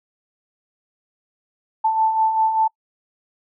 sine beating tone pair, 878 / 883.1 Hz, A5 / A5, -4 / +6 cents, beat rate 5.1 Hz, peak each -25 / -16 dBFS, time 1.84-2.68 s, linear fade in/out 10 ms, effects noise-tail reverb RT60 0.1 s tail -26 dB re dry

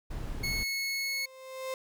brown noise, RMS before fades -36 dBFS, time 0.1-0.64 s, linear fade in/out 10 ms
25% pulse tone, 2191 Hz, C#7, 21 cents flat, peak -27 dBFS, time 0.43-1.26 s, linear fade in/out 10 ms
35% pulse tone with exponential growth, 523.3 Hz, C5, in tune, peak -30 dBFS, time 0.82-1.74 s, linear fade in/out 1 ms, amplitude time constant 200 ms
effects none

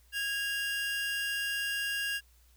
45% pulse tone pair together, 1645 / 2796 Hz, G#6 / F7, -17 / +1 cents, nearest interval major sixth, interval 918 cents, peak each -33 / -35 dBFS, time 0.12-2.21 s, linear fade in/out 50 ms, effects added 60 Hz sine -60 dBFS peak until 2.56 s + white hiss -67 dBFS RMS until 2.56 s

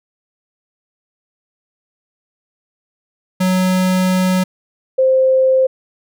square / sine tone pair in turn, 185 / 523.3 Hz, F#3 / C5, 0 / 0 cents, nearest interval octave + tritone, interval 1800 cents, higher second, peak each -13 / -9 dBFS, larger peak second, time 3.4-4.44 / 4.98-5.67 s, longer first, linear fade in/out 10 ms, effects none

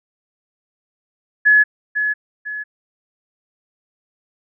sine tone with echo, 1700 Hz, G#6, 40 cents sharp, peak -8 dBFS, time 1.45-1.64 s, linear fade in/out 20 ms, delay 500 ms, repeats 2, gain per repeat -8 dB, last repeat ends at 2.64 s, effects none

